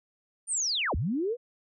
sine linear two-way sweep, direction down then up, 9250 to 55 to 507 Hz, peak -26 dBFS, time 0.47-1.37 s, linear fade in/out 50 ms, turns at 0.95 s, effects none

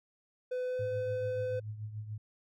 triangle tone with pitch glide, 503 to 507.1 Hz, B4 to B4, +32 to +46 cents, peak -30 dBFS, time 0.51-1.6 s, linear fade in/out 10 ms, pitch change +14 cents, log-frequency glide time 0.66-0.79 s
sine tone with tremolo, 106.9 Hz, A2, 49 cents flat, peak -35 dBFS, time 0.79-2.18 s, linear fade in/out 5 ms, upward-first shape triangle, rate 6.9 Hz, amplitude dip 70%
effects none

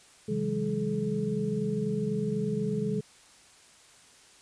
sine tone cluster, 131.8 / 160.1 / 184.1 / 204.1 / 427.8 Hz, C3 / D#3 / F#3 / G#3 / A4, +13 / +50 / -8 / -30 / -49 cents, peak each -36 / -34 / -37 / -31 / -32 dBFS, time 0.28-3.01 s, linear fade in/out 10 ms, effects white hiss -56 dBFS RMS until 4.41 s + resampled to 22050 Hz

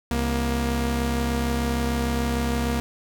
sawtooth tone pair together, 66.6 / 236.1 Hz, C2 / A#3, +31 / +22 cents, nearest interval octave + minor seventh, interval 2191 cents, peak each -21 dBFS, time 0.11-2.8 s, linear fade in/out 0 ms, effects none

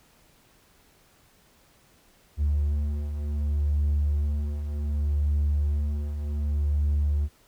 triangle beating tone pair, 72.7 / 73.36 Hz, D2 / D2, -17 / -1 cents, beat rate 0.66 Hz, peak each -28 / -21 dBFS, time 2.37-7.29 s, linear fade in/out 50 ms, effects tanh soft clip ceiling -15 dBFS + pink hiss -60 dBFS RMS until 7.47 s

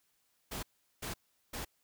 pink noise bursts, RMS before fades -40 dBFS, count 3, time 0.51-1.65 s, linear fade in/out 10 ms, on 120 ms, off 390 ms, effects white hiss -75 dBFS RMS until 1.83 s

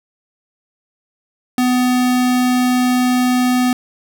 square tone, 250.2 Hz, B3, 23 cents sharp, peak -13 dBFS, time 1.58-3.73 s, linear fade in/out 2 ms, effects none

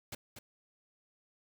pink noise with echo, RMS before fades -42 dBFS, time 0.12-0.15 s, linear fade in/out 5 ms, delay 240 ms, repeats 1, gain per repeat -7 dB, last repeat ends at 0.39 s, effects none

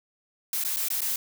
blue noise with dropouts, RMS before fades -28 dBFS, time 0.53-1.16 s, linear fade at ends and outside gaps 2 ms, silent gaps 0.639-0.648 / 0.762-0.768 / 0.885-0.902 / 1.007-1.017 s, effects none

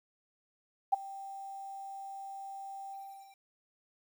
sine tone with ADSR envelope, 784 Hz, G5, in tune, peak -20 dBFS, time 0.92-3.39 s, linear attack 15 ms, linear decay 14 ms, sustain -21 dB, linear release 460 ms, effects 10-bit

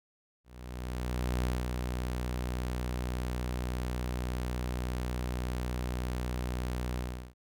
sawtooth tone with ADSR envelope, 61.74 Hz, B1, in tune, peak -24 dBFS, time 0.44-7.34 s, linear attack 1000 ms, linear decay 200 ms, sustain -4 dB, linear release 360 ms, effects none

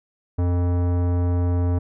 sine tone with tanh clipping, 88.2 Hz, F2, 18 cents sharp, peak -20 dBFS, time 0.38-1.79 s, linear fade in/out 10 ms, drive 18 dB, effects none

